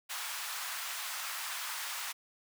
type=high-pass noise; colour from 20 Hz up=pink; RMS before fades=-39 dBFS; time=0.09-2.13 s; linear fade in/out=20 ms; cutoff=950 Hz; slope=24 dB/octave; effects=none